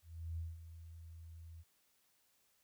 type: tone with ADSR envelope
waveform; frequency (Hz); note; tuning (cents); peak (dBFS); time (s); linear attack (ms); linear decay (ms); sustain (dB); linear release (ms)
sine; 82.41; E2; 0; -38; 0.02-1.64; 360; 190; -12; 37
effects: white hiss -75 dBFS RMS until 2.63 s